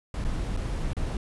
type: noise with dropouts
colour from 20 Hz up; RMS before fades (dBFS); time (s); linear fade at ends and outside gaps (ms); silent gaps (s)
brown; -29; 0.14-1.17; 2; 0.242-0.248 / 0.566-0.572 / 0.933-0.967
effects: resampled to 24000 Hz